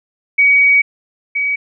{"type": "tone pair in turn", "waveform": "sine", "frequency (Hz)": [2259, 2268], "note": ["C#7", "C#7"], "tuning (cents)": [32, 39], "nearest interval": "unison", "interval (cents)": 7, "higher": "second", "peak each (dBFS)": [-7, -14], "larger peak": "first", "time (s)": [[0.38, 0.82], [1.35, 1.56]], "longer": "first", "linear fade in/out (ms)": 10, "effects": []}